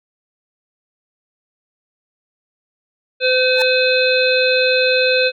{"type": "harmonic tone", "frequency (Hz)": 511, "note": "C5", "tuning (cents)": -41, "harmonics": [1, 3, 5, 7, 8], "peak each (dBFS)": [-15, -21, -18, -24, -21], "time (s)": [3.2, 5.32], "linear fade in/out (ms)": 50}
{"type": "tone with exponential growth", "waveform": "sawtooth", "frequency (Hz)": 880, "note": "A5", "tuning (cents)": 0, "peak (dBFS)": -15, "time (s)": [3.53, 3.62], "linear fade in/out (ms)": 1, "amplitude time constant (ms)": 18}
{"effects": []}